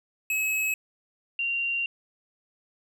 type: tone pair in turn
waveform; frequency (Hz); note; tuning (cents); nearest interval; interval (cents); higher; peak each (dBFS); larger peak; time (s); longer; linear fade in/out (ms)
square / sine; 2570 / 2766; E7 / F7; -45 / -17; minor second; 128; second; -25; neither; 0.3-0.74 / 1.39-1.86; second; 2
effects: none